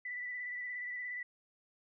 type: tone with vibrato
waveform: sine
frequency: 1975.5 Hz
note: B6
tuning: in tune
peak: -38 dBFS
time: 0.05-1.23 s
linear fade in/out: 5 ms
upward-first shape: square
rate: 17 Hz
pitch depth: 21 cents each way
effects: none